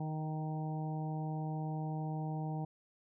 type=harmonic tone with a mistuned harmonic; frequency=155.56 Hz; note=D#3; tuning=in tune; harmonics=1 / 2 / 3 / 4 / 5 / 6; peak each=-36 / -45 / -51 / -51 / -45 / -52 dBFS; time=0-2.65 s; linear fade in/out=5 ms; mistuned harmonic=4; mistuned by=+17 cents; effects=none